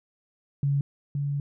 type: tone pair in turn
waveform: sine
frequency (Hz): 140.7 / 142.42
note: C#3 / C#3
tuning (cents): +26 / +47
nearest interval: unison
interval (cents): 21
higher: second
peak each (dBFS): -21 / -25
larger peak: first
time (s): 0.63-0.81 / 1.15-1.4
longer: second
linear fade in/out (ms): 2
effects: none